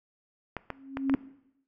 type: clicks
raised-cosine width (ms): 0.5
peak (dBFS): -18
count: 5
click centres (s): 0.567 / 0.703 / 0.971 / 1.097 / 1.14
type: tone with exponential growth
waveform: sine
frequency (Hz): 270.6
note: C#4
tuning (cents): -42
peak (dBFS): -19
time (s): 0.7-1.15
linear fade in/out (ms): 2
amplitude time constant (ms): 96
effects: noise-tail reverb RT60 0.8 s tail -18 dB re dry